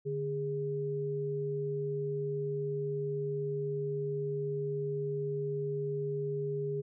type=tone pair together; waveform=sine; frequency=146.2 / 410.1 Hz; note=D3 / G#4; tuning=-7 / -22 cents; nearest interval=octave + tritone; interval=1785 cents; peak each=-36 / -33 dBFS; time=0.05-6.82 s; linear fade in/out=20 ms; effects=none